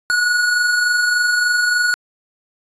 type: tone pair together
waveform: square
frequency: 1436.6 / 1460 Hz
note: F6 / F#6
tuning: +48 / -24 cents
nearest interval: unison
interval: 28 cents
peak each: -26 / -15 dBFS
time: 0.1-1.94 s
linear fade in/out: 0 ms
effects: resampled to 22050 Hz